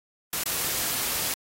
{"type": "noise with dropouts", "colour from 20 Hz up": "white", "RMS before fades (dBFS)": -28, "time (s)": [0.33, 1.34], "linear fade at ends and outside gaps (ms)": 2, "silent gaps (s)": [0.436, 0.458], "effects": ["AAC 48 kbps"]}